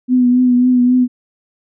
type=tone with vibrato; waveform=sine; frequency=249.1 Hz; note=B3; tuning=15 cents sharp; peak=-8 dBFS; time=0.08-1.08 s; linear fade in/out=50 ms; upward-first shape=triangle; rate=3.7 Hz; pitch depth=35 cents each way; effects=none